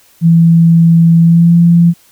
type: tone with pitch glide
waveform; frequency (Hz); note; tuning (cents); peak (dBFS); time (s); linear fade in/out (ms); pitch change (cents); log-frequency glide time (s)
sine; 166.5 to 170.39; E3 to F3; +18 to -42; -3; 0.21-1.94; 50; +40; 1.2-1.55
effects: white hiss -47 dBFS RMS until 2.11 s